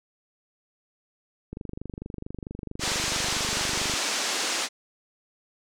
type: click train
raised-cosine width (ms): 3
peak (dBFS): -22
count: 60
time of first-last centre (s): 1.53-3.938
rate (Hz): 24.5
type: band-pass noise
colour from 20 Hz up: white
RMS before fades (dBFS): -28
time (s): 2.79-4.69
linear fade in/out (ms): 50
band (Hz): 240 to 7200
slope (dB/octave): 24
effects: none